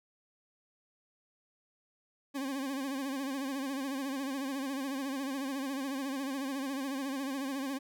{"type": "tone with vibrato", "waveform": "40% pulse", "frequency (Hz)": 271.5, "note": "C#4", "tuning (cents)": -36, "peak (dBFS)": -33, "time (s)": [2.34, 7.79], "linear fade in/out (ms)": 20, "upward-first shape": "sine", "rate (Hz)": 14, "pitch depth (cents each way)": 78, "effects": []}